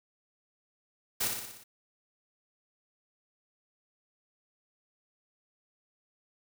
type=noise with echo; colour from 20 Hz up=white; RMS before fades=-30 dBFS; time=1.2-1.28 s; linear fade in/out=10 ms; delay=60 ms; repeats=6; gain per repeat=-4 dB; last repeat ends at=1.64 s; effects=none